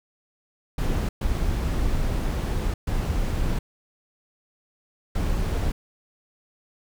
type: noise bursts at uneven times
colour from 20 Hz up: brown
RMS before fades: -24 dBFS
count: 4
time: 0.78-1.09 / 1.21-2.74 / 2.87-3.59 / 5.15-5.72 s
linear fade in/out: 5 ms
effects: none